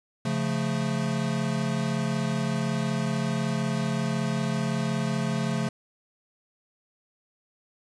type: chord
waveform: square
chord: Db augmented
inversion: none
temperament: equal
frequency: 138.59 / 174.61 / 220 Hz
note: Db3 / F3 / A3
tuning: 0 / 0 / 0 cents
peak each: -30 / -31 / -30 dBFS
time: 0.25-5.69 s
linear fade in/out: 5 ms
effects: resampled to 22050 Hz + 8-bit